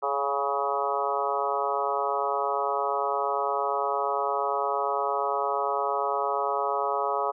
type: harmonic tone with a mistuned harmonic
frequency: 140 Hz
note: C#3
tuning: 18 cents sharp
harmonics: 3 / 4 / 5 / 6 / 7 / 8 / 9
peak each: -32 / -32 / -32 / -32 / -32 / -32 / -32 dBFS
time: 0.02-7.32 s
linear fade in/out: 20 ms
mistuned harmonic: 6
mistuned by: -18 cents
effects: none

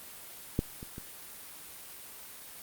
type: clicks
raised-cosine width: 3 ms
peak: -13 / -29 / -28 dBFS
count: 3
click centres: 0.591 / 0.829 / 0.981 s
effects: white hiss -47 dBFS RMS until 2.62 s + Opus 32 kbps

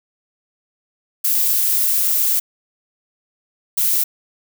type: noise bursts at uneven times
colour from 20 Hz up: violet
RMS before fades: -17 dBFS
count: 2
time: 1.24-2.4 / 3.77-4.04 s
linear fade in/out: 10 ms
effects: none

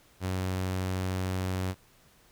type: tone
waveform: sawtooth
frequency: 93.1 Hz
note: F#2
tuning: 11 cents sharp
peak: -25 dBFS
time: 0.2-1.75 s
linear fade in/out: 50 ms
effects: pink hiss -61 dBFS RMS until 2.31 s

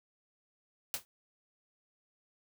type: noise with exponential decay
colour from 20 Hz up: white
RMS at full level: -31 dBFS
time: 0.94-1.05 s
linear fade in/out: 0 ms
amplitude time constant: 22 ms
effects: none

